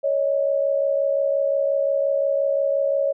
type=tone pair together; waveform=sine; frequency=556.6 / 622.3 Hz; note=C#5 / D#5; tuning=+7 / 0 cents; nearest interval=major second; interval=193 cents; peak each=-19 / -24 dBFS; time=0.03-3.13 s; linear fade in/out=20 ms; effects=none